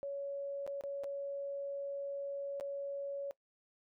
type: tone with dropouts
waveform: sine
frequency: 560 Hz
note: C#5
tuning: 18 cents sharp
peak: -37 dBFS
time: 0.03-3.31 s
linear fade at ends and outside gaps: 0 ms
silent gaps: 0.665-0.676 / 0.81-0.837 / 1.036-1.042 / 2.599-2.609 s
effects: noise-tail reverb RT60 0.1 s tail -20 dB re dry